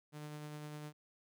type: tone with tremolo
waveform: sawtooth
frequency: 150 Hz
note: D3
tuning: 37 cents sharp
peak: -40 dBFS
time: 0.12-0.93 s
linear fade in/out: 50 ms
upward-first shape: sine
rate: 9.9 Hz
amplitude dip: 25%
effects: none